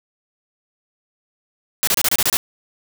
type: noise bursts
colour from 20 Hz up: white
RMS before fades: -17 dBFS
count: 8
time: 1.83-2.37 s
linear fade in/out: 0 ms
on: 43 ms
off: 28 ms
effects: none